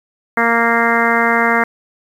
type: harmonic tone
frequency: 232.2 Hz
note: A#3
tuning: 7 cents flat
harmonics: 1 / 2 / 3 / 4 / 5 / 6 / 7 / 8 / 9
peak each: -20 / -20 / -20 / -20 / -20 / -20 / -20 / -20 / -20 dBFS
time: 0.37-1.64 s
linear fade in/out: 5 ms
effects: 7-bit